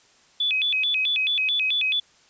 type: tone with vibrato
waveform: sine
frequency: 2960 Hz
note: F#7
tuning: in tune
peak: -20 dBFS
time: 0.4-2 s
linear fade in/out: 5 ms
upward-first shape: square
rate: 4.6 Hz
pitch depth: 270 cents each way
effects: white hiss -57 dBFS RMS until 2.29 s + resampled to 16000 Hz